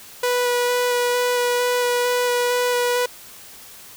sawtooth tone with vibrato, 490 Hz, B4, 14 cents flat, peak -14 dBFS, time 0.23-3.06 s, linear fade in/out 5 ms, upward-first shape square, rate 2.2 Hz, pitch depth 8 cents each way, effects white hiss -42 dBFS RMS until 3.96 s

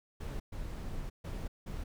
brown noise bursts at uneven times, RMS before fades -39 dBFS, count 4, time 0.2-0.4 / 0.52-1.1 / 1.24-1.48 / 1.66-1.84 s, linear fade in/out 10 ms, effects none

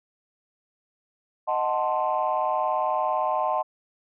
sine chord, D# diminished seventh, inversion none, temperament equal, 622.3 / 740 / 880 / 1046.5 Hz, D#5 / F#5 / A5 / C6, 0 / 0 / 0 / 0 cents, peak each -27 dBFS, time 1.47-3.63 s, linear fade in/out 20 ms, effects tanh soft clip ceiling -14 dBFS

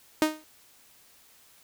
sawtooth tone with exponential decay, 310 Hz, D#4, 6 cents flat, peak -13 dBFS, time 0.22-0.44 s, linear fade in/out 1 ms, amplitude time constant 46 ms, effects white hiss -58 dBFS RMS until 1.63 s

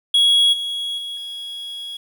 triangle tone with level steps, 3329 Hz, G#7, 3 cents sharp, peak -10 / -21 / -25 / -27 dBFS, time 0.14-1.97 s, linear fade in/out 5 ms, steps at 0.52 / 0.97 / 1.16 s, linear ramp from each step 20 ms, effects 8-bit

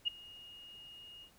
sine tone with ADSR envelope, 2859 Hz, F7, 40 cents sharp, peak -27 dBFS, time 0.05-1.31 s, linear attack 27 ms, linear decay 8 ms, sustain -23 dB, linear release 87 ms, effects pink hiss -65 dBFS RMS until 1.38 s

